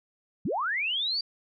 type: linear sweep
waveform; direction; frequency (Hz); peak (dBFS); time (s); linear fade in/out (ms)
sine; up; 123.7 to 4716; -26; 0.45-1.21; 5
effects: none